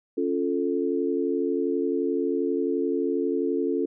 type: chord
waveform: sine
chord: Db augmented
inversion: none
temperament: equal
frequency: 277.2 / 349.2 / 440 Hz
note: Db4 / F4 / A4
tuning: 0 / 0 / 0 cents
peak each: -27 dBFS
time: 0.17-3.86 s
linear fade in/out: 10 ms
effects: none